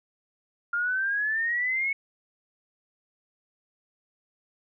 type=exponential sweep; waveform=sine; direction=up; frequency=1396.9 to 2217 Hz; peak=-24 dBFS; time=0.73-1.93 s; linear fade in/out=5 ms; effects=none